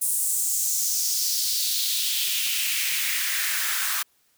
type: noise with high-pass filter sweep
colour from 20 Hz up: white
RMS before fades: -25 dBFS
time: 0.01-4.03 s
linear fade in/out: 10 ms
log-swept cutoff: 9400 to 1300 Hz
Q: 2.6
effects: white hiss -65 dBFS RMS until 4.37 s